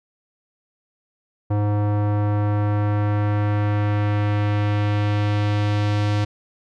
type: tone with low-pass filter sweep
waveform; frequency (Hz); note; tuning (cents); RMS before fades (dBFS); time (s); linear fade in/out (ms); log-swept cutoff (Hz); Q
square; 103.83; G#2; 0; -20; 1.5-6.25; 10; 870 to 4700; 1
effects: none